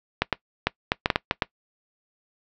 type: clicks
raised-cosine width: 0.3 ms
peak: -3 dBFS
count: 9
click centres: 0.22 / 0.327 / 0.67 / 0.919 / 1.059 / 1.102 / 1.159 / 1.311 / 1.422 s
effects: noise-tail reverb RT60 0.1 s tail -22 dB re dry + low-pass 5000 Hz 12 dB/octave